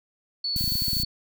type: tone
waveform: sine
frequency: 4435 Hz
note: C#8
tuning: in tune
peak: -25 dBFS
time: 0.44-1.05 s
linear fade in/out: 5 ms
type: noise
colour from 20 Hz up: violet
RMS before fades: -31 dBFS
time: 0.56-1.03 s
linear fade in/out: 2 ms
type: clicks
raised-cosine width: 5 ms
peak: -20 dBFS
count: 12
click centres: 0.563 / 0.61 / 0.641 / 0.678 / 0.721 / 0.755 / 0.821 / 0.882 / 0.932 / 0.968 / 1 / 1.034 s
effects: none